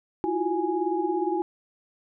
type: tone cluster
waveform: sine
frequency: 327.4 / 349.6 / 366.9 / 831 Hz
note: E4 / F4 / F#4 / G#5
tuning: -12 / +2 / -15 / +1 cents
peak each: -29 dBFS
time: 0.24-1.42 s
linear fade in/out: 0 ms
effects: none